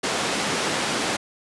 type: band-pass noise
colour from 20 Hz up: pink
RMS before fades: -25 dBFS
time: 0.03-1.17 s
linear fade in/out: 10 ms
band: 240 to 7700 Hz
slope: 12 dB/octave
effects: resampled to 24000 Hz